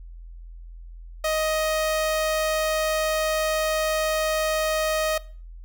sawtooth tone, 626 Hz, D#5, 10 cents sharp, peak -18 dBFS, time 1.24-5.18 s, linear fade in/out 5 ms, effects noise-tail reverb RT60 0.4 s tail -20 dB re dry + added 42 Hz sine -38 dBFS peak until 5.64 s

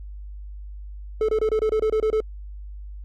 triangle tone bursts, 435.2 Hz, A4, 19 cents flat, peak -16 dBFS, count 10, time 1.21-2.204 s, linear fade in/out 2 ms, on 76 ms, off 26 ms, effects added 50 Hz sine -34 dBFS peak until 3.04 s + Opus 48 kbps

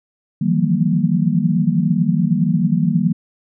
sine tone cluster, 155.6 / 168.1 / 177.5 / 194.8 / 232.8 Hz, D#3 / E3 / F3 / G3 / A#3, 0 / +34 / +28 / -11 / -2 cents, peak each -20 dBFS, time 0.41-3.13 s, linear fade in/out 10 ms, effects none

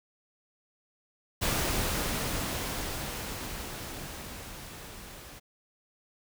pink noise with level ramp, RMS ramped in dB -28 to -47 dBFS, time 1.41-5.4 s, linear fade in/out 20 ms, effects none

